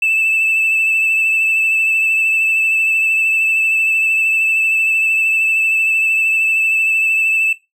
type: tone with vibrato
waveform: triangle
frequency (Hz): 2637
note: E7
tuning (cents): 0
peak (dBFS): -9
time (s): 0.02-7.53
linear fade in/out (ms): 5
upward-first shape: triangle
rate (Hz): 13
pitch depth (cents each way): 24
effects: noise-tail reverb RT60 0.2 s tail -17 dB re dry + tanh soft clip ceiling -8 dBFS